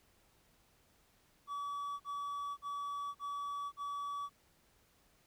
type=tone bursts; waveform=triangle; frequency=1143 Hz; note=D6; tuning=47 cents flat; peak=-36 dBFS; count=5; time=1.47-4.296 s; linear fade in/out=50 ms; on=530 ms; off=44 ms; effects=pink hiss -70 dBFS RMS until 5.26 s